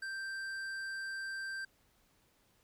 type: tone with tanh clipping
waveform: triangle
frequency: 1570 Hz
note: G6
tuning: 2 cents sharp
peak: -40 dBFS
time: 0.02-1.65 s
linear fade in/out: 5 ms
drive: 15 dB
effects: pink hiss -71 dBFS RMS until 2.63 s